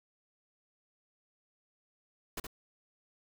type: noise with echo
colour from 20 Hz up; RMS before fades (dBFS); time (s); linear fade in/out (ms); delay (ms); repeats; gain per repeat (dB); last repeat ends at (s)
pink; -38; 2.37-2.4; 5; 69; 1; -5; 2.469
effects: none